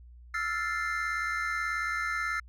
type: chord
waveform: triangle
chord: F major seventh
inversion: third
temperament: equal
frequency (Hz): 1318.5 / 1396.9 / 1760 / 2093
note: E6 / F6 / A6 / C7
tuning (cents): 0 / 0 / 0 / 0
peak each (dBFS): -33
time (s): 0.34-2.4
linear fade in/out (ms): 5
effects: added 60 Hz sine -48 dBFS peak until 2.48 s